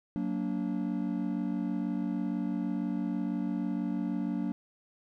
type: chord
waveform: triangle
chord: Gb augmented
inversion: none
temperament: just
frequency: 185 / 231.2 / 289.1 Hz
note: Gb3 / Bb3 / D4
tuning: 0 / -14 / -27 cents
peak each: -32 dBFS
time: 0.16-4.52 s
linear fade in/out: 0 ms
effects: none